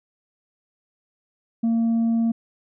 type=tone; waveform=sine; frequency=229.2 Hz; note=A#3; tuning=29 cents flat; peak=-15 dBFS; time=1.63-2.32 s; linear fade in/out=10 ms; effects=tanh soft clip ceiling -17 dBFS